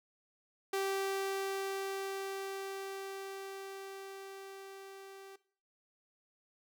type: tone with level ramp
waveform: sawtooth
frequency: 389.4 Hz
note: G4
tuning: 12 cents flat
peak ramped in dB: -28 to -46 dBFS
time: 0.73-5.36 s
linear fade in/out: 5 ms
effects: noise-tail reverb RT60 0.5 s tail -19 dB re dry